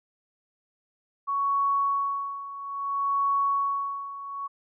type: tone with tremolo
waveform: sine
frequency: 1115 Hz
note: C#6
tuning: 10 cents sharp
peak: -21 dBFS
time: 1.27-4.48 s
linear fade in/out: 20 ms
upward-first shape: sine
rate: 0.6 Hz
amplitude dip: 80%
effects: none